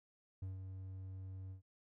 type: tone with ADSR envelope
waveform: triangle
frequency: 94.6 Hz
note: F#2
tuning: 39 cents sharp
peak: -38 dBFS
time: 0.42-1.62 s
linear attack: 5 ms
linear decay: 150 ms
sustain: -5 dB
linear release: 110 ms
effects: none